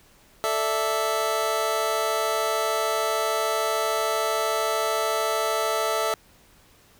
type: chord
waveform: 25% pulse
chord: A suspended fourth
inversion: none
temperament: just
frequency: 440 / 586.7 / 660 Hz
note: A4 / D5 / E5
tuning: 0 / -2 / +2 cents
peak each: -24 / -27 / -22 dBFS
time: 0.44-6.14 s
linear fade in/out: 0 ms
effects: pink hiss -56 dBFS RMS until 6.99 s